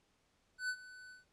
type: tone with ADSR envelope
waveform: square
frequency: 1500 Hz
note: F#6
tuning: 23 cents sharp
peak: -34 dBFS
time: 0.58-1.25 s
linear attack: 110 ms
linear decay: 65 ms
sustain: -18 dB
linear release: 140 ms
effects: pink hiss -75 dBFS RMS until 1.32 s + low-pass 8000 Hz 12 dB/octave